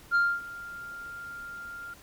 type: tone with ADSR envelope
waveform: sine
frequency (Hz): 1396.9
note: F6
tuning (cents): 0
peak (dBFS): -17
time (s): 0.11-1.94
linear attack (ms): 43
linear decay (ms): 250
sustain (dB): -21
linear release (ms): 8
effects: tanh soft clip ceiling -19 dBFS + pink hiss -53 dBFS RMS until 2.02 s